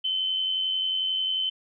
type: tone with amplitude modulation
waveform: sine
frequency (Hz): 3062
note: G7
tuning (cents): -41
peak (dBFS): -22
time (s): 0.04-1.5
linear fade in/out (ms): 10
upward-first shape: sine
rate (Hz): 91.2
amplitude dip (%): 40
effects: none